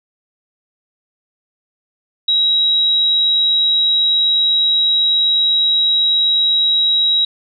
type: tone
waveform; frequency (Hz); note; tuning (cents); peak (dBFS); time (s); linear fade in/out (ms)
sine; 3847; B7; -46; -11; 2.28-7.25; 5
effects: none